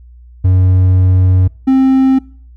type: tone pair in turn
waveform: triangle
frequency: 92.5 / 264.4 Hz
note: F#2 / C4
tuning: 0 / +18 cents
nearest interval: octave + tritone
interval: 1818 cents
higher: second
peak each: -4 dBFS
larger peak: neither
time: 0.44-1.48 / 1.67-2.19 s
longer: first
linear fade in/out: 10 ms
effects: noise-tail reverb RT60 0.5 s tail -25 dB re dry + added 60 Hz sine -35 dBFS peak until 2.56 s